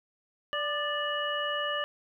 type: harmonic tone with a mistuned harmonic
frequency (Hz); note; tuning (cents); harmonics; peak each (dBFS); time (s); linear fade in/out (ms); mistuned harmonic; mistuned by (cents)
585; D5; -7; 1 / 2 / 3 / 5; -34 / -34 / -34 / -34; 0.53-1.84; 0; 2; +38
effects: 11-bit